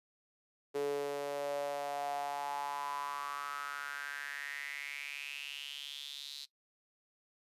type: tone with high-pass filter sweep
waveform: sawtooth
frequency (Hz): 142.8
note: D3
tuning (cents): -48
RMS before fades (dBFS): -40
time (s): 0.74-6.46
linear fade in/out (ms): 20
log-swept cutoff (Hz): 410 to 4100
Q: 6.6
effects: noise-tail reverb RT60 0.1 s tail -18 dB re dry + resampled to 32000 Hz